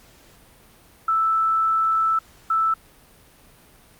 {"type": "tone bursts at uneven times", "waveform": "sine", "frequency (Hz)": 1318.5, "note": "E6", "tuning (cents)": 0, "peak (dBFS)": -17, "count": 2, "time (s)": [[1.08, 2.19], [2.5, 2.74]], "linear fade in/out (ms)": 5, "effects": ["pink hiss -52 dBFS RMS until 3.99 s", "Opus 48 kbps"]}